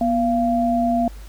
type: tone pair together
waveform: sine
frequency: 241.6 / 687.5 Hz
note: B3 / F5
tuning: -38 / -27 cents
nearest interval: octave + tritone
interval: 1811 cents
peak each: -19 dBFS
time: 0.01-1.08 s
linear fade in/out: 2 ms
effects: added 50 Hz sine -35 dBFS peak until 1.28 s + pink hiss -48 dBFS RMS until 1.28 s